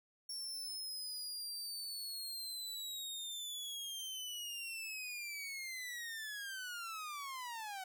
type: linear sweep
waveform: sawtooth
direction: down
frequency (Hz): 5490 to 740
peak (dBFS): -39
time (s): 0.29-7.84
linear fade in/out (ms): 5
effects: none